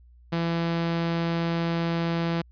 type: tone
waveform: sawtooth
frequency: 167.8 Hz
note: E3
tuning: 31 cents sharp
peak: -20 dBFS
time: 0.32-2.42 s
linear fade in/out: 10 ms
effects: added 60 Hz sine -50 dBFS peak until 2.51 s + resampled to 11025 Hz